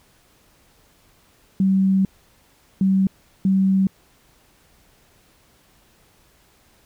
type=tone bursts at uneven times; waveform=sine; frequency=191.7 Hz; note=G3; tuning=38 cents flat; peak=-14 dBFS; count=3; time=1.6-2.05 / 2.81-3.07 / 3.45-3.87 s; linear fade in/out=2 ms; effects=pink hiss -57 dBFS RMS until 6.85 s